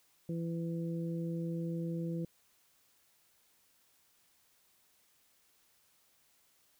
harmonic tone, 167.2 Hz, E3, 25 cents sharp, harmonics 1 / 2 / 3, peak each -35 / -41 / -45 dBFS, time 0.29-2.25 s, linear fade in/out 2 ms, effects white hiss -70 dBFS RMS until 6.79 s

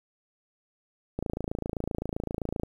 click train, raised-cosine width 2 ms, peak -17 dBFS, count 41, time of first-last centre 1.19-2.634 s, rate 27.7 Hz, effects 9-bit

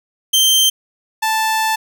sawtooth tone pair in turn, 3136 / 880 Hz, G7 / A5, 0 / 0 cents, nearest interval octave + minor seventh, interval 2200 cents, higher first, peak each -7 / -11 dBFS, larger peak first, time 0.33-0.7 / 1.22-1.76 s, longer second, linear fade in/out 10 ms, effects none

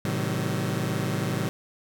sawtooth chord, A diminished seventh, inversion none, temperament just, 110 / 132 / 158.4 / 190.08 Hz, A2 / C3 / Eb3 / Gb3, 0 / +16 / +31 / +47 cents, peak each -27 dBFS, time 0.05-1.49 s, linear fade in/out 0 ms, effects none

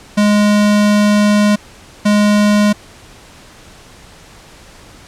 square tone bursts at uneven times, 207.7 Hz, G#3, in tune, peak -9 dBFS, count 2, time 0.17-1.56 / 2.05-2.73 s, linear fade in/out 10 ms, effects pink hiss -40 dBFS RMS until 5.07 s + low-pass 9000 Hz 12 dB/octave

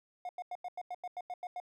triangle tone bursts, 720 Hz, F#5, 47 cents flat, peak -35 dBFS, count 11, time 0.25-1.601 s, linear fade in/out 2 ms, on 41 ms, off 90 ms, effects none

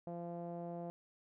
sawtooth tone with low-pass filter, 171.9 Hz, F3, 27 cents flat, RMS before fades -44 dBFS, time 0.07-0.9 s, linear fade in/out 0 ms, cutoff 650 Hz, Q 3.9, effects none

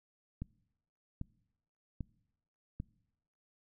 click train, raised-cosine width 5 ms, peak -26 dBFS, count 4, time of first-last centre 0.42-2.801 s, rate 1.26 Hz, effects noise-tail reverb RT60 0.9 s tail -24 dB re dry

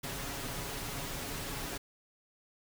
pink noise with comb filter, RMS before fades -39 dBFS, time 0.03-1.78 s, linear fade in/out 10 ms, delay 7.2 ms, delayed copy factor +0.5, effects none

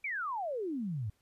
sine exponential sweep, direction down, 2386 to 96.8 Hz, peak -33 dBFS, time 0.04-1.1 s, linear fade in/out 5 ms, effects pink hiss -74 dBFS RMS until 1.21 s + resampled to 32000 Hz

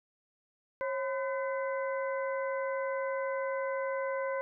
harmonic tone with a mistuned harmonic, 507 Hz, B4, 45 cents sharp, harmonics 1 / 2 / 3 / 4, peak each -32 / -38 / -42 / -44 dBFS, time 0.81-4.41 s, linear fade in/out 0 ms, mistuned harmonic 1, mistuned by +110 cents, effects none

